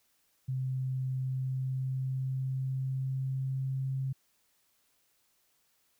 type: tone with pitch glide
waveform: sine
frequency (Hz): 130.4 to 133.37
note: C3 to C3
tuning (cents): -5 to +34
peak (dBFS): -30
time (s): 0.48-4.13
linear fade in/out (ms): 10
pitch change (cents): +39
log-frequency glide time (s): 1.14-3.97
effects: white hiss -72 dBFS RMS until 5.99 s